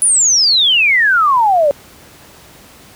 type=exponential sweep; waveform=sine; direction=down; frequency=10180 to 554.4 Hz; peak=-8 dBFS; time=0.02-1.71 s; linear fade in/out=0 ms; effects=pink hiss -41 dBFS RMS until 2.95 s + high-pass 60 Hz 12 dB/octave